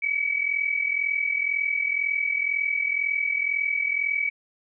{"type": "tone pair together", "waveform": "sine", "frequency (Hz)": [2246, 2288], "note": ["C#7", "D7"], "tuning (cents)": [22, -46], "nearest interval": "unison", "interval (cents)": 32, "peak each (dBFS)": [-27, -24], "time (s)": [0.02, 4.3], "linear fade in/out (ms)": 10, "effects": []}